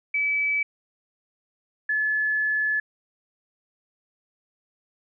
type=tone pair in turn; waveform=sine; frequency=2297 / 1720.8 Hz; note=D7 / A6; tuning=-39 / -39 cents; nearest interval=perfect fourth; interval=500 cents; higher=first; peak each=-21 dBFS; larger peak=neither; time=0.14-0.63 / 1.89-2.8 s; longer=second; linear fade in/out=5 ms; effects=none